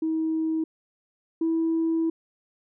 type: tone pair in turn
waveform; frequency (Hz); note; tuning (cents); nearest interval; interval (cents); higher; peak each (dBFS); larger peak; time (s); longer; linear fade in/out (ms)
sine; 319.5 / 326.8; D#4 / E4; +46 / -15; unison; 39; second; -22 / -20; second; 0.02-0.64 / 1.41-2.1; second; 5
effects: tanh soft clip ceiling -18 dBFS